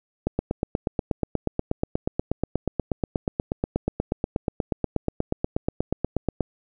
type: click train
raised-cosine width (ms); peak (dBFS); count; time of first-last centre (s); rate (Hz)
2; -9; 52; 0.27-6.407; 8.31
effects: none